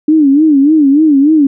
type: tone with vibrato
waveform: sine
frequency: 293.7 Hz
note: D4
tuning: in tune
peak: -4 dBFS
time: 0.08-1.47 s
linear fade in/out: 5 ms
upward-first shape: sine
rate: 3.4 Hz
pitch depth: 140 cents each way
effects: none